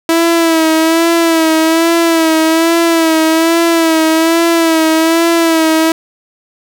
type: tone with vibrato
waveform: sawtooth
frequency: 327.2 Hz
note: E4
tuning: 13 cents flat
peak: -4 dBFS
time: 0.09-5.92 s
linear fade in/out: 2 ms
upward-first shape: sine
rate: 1.2 Hz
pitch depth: 47 cents each way
effects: none

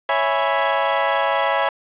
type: chord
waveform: 30% pulse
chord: C# minor seventh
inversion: none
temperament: equal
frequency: 554.4 / 659.3 / 830.6 / 987.8 Hz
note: C#5 / E5 / G#5 / B5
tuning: 0 / 0 / 0 / 0 cents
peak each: -20 dBFS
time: 0.09-1.69 s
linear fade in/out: 2 ms
effects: resampled to 8000 Hz + 7-bit

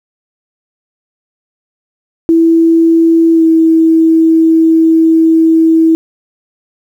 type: tone with pitch glide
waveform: sine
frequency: 329.6 to 324.3 Hz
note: E4 to E4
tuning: 0 to -28 cents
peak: -4 dBFS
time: 2.29-5.95 s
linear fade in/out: 0 ms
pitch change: -28 cents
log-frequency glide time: 3.33-3.43 s
effects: 7-bit

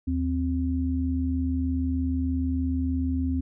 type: tone pair together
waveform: sine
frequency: 78.38 / 261.6 Hz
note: D#2 / C4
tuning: +13 / 0 cents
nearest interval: octave + major sixth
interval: 2087 cents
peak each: -26 dBFS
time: 0.07-3.41 s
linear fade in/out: 10 ms
effects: none

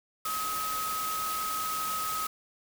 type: tone in noise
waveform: sine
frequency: 1271 Hz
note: D#6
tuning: 36 cents sharp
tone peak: -31 dBFS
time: 0.25-2.27 s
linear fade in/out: 5 ms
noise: white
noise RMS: -36 dBFS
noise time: 0.25-2.27 s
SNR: +2 dB
effects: none

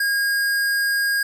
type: tone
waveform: square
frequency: 1628 Hz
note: G#6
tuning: 35 cents flat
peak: -19 dBFS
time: 0-1.23 s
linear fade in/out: 5 ms
effects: none

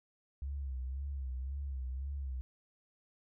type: tone with vibrato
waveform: sine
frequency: 66.9 Hz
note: C2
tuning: 39 cents sharp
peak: -36 dBFS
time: 0.42-2.41 s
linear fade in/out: 0 ms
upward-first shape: sine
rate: 1.9 Hz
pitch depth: 91 cents each way
effects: none

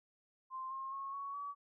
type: tone with pitch steps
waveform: sine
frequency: 1046.5 / 1069.1 / 1092.2 / 1115.8 / 1139.9 Hz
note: C6 / C6 / C#6 / C#6 / C#6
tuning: 0 / +37 / -26 / +11 / +48 cents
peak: -40 dBFS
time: 0.5-1.55 s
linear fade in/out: 50 ms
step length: 210 ms
effects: none

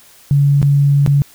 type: tone with dropouts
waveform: sine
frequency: 141.8 Hz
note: C#3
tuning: 40 cents sharp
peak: -8 dBFS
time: 0.31-1.22 s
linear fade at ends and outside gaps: 0 ms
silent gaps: 0.617-0.628 / 1.063-1.075 s
effects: white hiss -45 dBFS RMS until 1.34 s

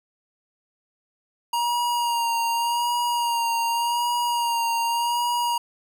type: tone with vibrato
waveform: square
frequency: 944 Hz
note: A#5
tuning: 22 cents sharp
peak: -22 dBFS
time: 1.53-5.58 s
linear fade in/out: 5 ms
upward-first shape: sine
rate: 0.86 Hz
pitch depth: 29 cents each way
effects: none

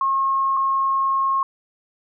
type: tone pair in turn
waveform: sine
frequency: 1081 / 1081 Hz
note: C#6 / C#6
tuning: -44 / -44 cents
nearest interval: unison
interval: 0 cents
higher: neither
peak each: -17 dBFS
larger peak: neither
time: 0.01-0.57 / 0.57-1.43 s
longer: second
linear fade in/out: 2 ms
effects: none

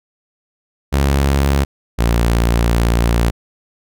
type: tone pair in turn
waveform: sawtooth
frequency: 69.3 / 57.96 Hz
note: C#2 / A#1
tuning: 0 / -9 cents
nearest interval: minor third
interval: 309 cents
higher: first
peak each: -8 dBFS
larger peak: neither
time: 0.92-1.65 / 1.98-3.31 s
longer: second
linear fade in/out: 20 ms
effects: none

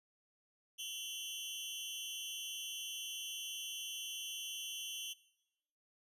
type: tone with amplitude modulation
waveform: sawtooth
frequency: 3053 Hz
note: G7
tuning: 46 cents flat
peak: -34 dBFS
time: 0.78-5.14 s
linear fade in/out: 20 ms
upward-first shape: sine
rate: 294 Hz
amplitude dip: 100%
effects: noise-tail reverb RT60 0.9 s tail -19 dB re dry + resampled to 32000 Hz

